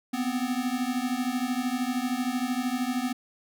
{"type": "beating tone pair", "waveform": "square", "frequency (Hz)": [244.6, 257.6], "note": ["B3", "C4"], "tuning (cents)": [-16, -27], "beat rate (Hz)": 13, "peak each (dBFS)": -30, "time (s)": [0.13, 3.13], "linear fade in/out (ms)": 10, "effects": []}